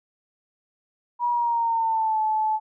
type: tone with pitch glide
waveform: sine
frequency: 962 to 867 Hz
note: B5 to A5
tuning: -46 to -26 cents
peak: -20 dBFS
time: 1.19-2.6 s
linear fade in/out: 50 ms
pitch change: -180 cents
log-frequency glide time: 1.3-2.2 s
effects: none